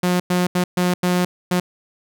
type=tone bursts at uneven times; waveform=sawtooth; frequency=179.3 Hz; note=F3; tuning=46 cents sharp; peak=-12 dBFS; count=6; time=0.03-0.2 / 0.3-0.47 / 0.55-0.64 / 0.77-0.94 / 1.03-1.25 / 1.51-1.6 s; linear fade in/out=5 ms; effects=none